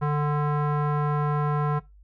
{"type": "tone with low-pass filter", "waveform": "square", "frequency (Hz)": 148, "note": "D3", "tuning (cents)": 14, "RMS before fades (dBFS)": -24, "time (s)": [0.01, 1.8], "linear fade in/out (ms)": 20, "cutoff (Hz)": 1200, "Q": 2.6, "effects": ["noise-tail reverb RT60 0.2 s tail -19 dB re dry", "added 50 Hz sine -49 dBFS peak until 2.03 s"]}